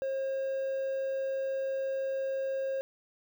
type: tone with quantisation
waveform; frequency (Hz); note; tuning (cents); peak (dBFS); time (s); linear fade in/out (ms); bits
triangle; 537; C5; +45; -28; 0.02-2.81; 0; 9
effects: none